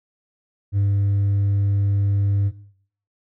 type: tone with hard clipping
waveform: triangle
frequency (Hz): 100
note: G2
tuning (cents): +35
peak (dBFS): -15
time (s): 0.72-2.52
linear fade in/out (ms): 50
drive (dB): 1
effects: noise-tail reverb RT60 0.6 s tail -18 dB re dry